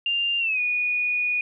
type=tone with pitch glide; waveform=sine; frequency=2794 to 2461 Hz; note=F7 to D#7; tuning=0 to -20 cents; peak=-21 dBFS; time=0.06-1.41 s; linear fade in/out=2 ms; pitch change=-220 cents; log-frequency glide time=0.39-0.6 s; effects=none